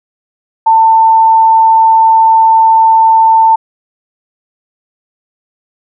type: tone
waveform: sine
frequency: 894 Hz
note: A5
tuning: 27 cents sharp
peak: -3 dBFS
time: 0.66-3.56 s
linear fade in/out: 10 ms
effects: none